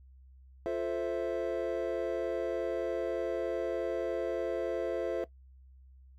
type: chord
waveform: triangle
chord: F major seventh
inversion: none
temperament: equal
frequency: 349.2 / 440 / 523.3 / 659.3 Hz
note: F4 / A4 / C5 / E5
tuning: 0 / 0 / 0 / 0 cents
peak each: -34 dBFS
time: 0.66-5.24 s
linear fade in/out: 0 ms
effects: noise-tail reverb RT60 0.1 s tail -17 dB re dry + added 65 Hz sine -53 dBFS peak until 6.18 s